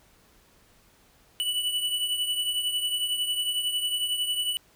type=beating tone pair; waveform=square; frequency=2960 / 2971 Hz; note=F#7 / F#7; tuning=0 / +6 cents; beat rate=11 Hz; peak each=-27 / -34 dBFS; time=1.4-4.57 s; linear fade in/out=0 ms; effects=pink hiss -60 dBFS RMS until 4.75 s